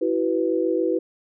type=chord; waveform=sine; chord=E suspended second; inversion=none; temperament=equal with one note detuned; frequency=329.6 / 376.7 / 493.9 Hz; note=E4 / F#4 / B4; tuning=0 / +31 / 0 cents; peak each=-23 / -24 / -24 dBFS; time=0.01-0.99 s; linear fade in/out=10 ms; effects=none